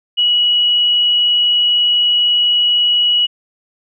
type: tone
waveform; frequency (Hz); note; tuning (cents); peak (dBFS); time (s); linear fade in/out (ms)
sine; 2922; F#7; -22; -10; 0.17-3.27; 20
effects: none